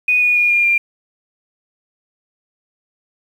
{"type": "tone with pitch steps", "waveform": "sine", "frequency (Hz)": [2479, 2456, 2434, 2411, 2389], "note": ["D#7", "D#7", "D#7", "D7", "D7"], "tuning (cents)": [-7, -23, -39, 45, 29], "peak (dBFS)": -11, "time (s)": [0.08, 0.78], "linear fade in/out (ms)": 5, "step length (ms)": 140, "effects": ["7-bit"]}